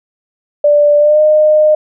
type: tone with pitch glide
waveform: sine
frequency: 587.3 to 611.9 Hz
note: D5 to D#5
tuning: 0 to -29 cents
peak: -5 dBFS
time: 0.64-1.75 s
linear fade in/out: 5 ms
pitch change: +71 cents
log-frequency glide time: 0.98-1.21 s
effects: none

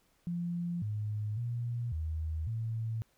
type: tone with pitch steps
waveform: sine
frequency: 173.1 / 105.8 / 119.1 / 79.2 / 112.6 Hz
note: F3 / G#2 / A#2 / D#2 / A2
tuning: -15 / +33 / +38 / +31 / +40 cents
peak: -32 dBFS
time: 0.27-3.02 s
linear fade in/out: 0 ms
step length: 550 ms
effects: pink hiss -71 dBFS RMS until 3.17 s

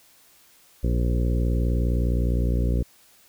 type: harmonic tone with a mistuned harmonic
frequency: 59.7 Hz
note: A#1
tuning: 42 cents sharp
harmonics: 1 / 2 / 3 / 4 / 5 / 6 / 7 / 8 / 9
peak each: -21 / -27 / -31 / -33 / -35 / -37 / -38 / -39 / -40 dBFS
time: 0.83-2.83 s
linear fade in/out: 10 ms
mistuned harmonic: 8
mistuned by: +17 cents
effects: white hiss -56 dBFS RMS until 3.28 s

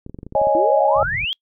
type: clicks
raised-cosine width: 3 ms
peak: -21 dBFS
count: 10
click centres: 0.064 / 0.096 / 0.145 / 0.188 / 0.231 / 0.266 / 0.324 / 0.354 / 0.416 / 0.471 s
type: chord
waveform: sine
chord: C# suspended second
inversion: none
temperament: equal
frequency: 554.4 / 622.3 / 830.6 Hz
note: C#5 / D#5 / G#5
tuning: 0 / 0 / 0 cents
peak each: -18 dBFS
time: 0.35-1.03 s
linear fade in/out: 2 ms
type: exponential sweep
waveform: sine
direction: up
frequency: 311.1 to 3349 Hz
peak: -20 dBFS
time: 0.55-1.33 s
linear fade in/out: 0 ms
type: low-pass noise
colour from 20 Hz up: white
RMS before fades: -31 dBFS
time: 0.95-1.25 s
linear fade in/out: 10 ms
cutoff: 160 Hz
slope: 48 dB/octave
effects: noise-tail reverb RT60 0.1 s tail -26 dB re dry

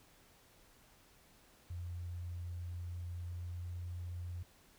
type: tone with pitch glide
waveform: sine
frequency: 87.31 to 87.92 Hz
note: F2 to F2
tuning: 0 to +12 cents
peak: -40 dBFS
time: 1.7-4.43 s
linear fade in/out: 5 ms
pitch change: +12 cents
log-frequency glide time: 3.22-3.77 s
effects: pink hiss -65 dBFS RMS until 4.78 s

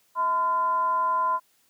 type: tone with frequency modulation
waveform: sine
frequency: 1018 Hz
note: C6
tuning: 48 cents flat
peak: -21 dBFS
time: 0.15-1.4 s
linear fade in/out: 50 ms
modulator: 375 Hz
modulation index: 0.37
effects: white hiss -65 dBFS RMS until 1.69 s + high-pass 80 Hz 12 dB/octave

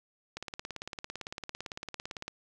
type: click train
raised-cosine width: 0.2 ms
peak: -21 dBFS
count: 35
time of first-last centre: 0.37-2.28 s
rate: 17.8 Hz
effects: none

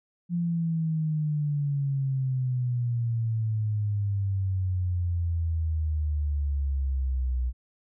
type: exponential sweep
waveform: sine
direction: down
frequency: 174.61 to 61.2 Hz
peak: -24 dBFS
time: 0.29-7.53 s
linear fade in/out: 50 ms
effects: none

